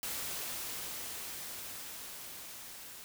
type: noise with level ramp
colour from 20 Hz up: white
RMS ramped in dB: -38 to -49 dBFS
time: 0.03-3.04 s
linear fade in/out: 0 ms
effects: none